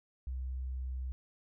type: tone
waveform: sine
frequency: 64.2 Hz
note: C2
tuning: 32 cents flat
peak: -35 dBFS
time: 0.27-1.12 s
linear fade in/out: 0 ms
effects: none